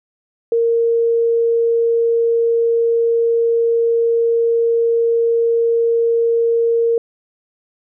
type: tone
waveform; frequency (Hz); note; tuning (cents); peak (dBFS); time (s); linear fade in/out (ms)
sine; 463.2; A#4; -11; -12; 0.52-6.98; 2
effects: none